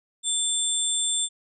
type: tone cluster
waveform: sine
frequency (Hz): 3531 / 7450 / 8630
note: A7 / A#8 / C#9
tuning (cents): +5 / -2 / -47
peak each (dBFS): -27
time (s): 0.23-1.29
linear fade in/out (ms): 50
effects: none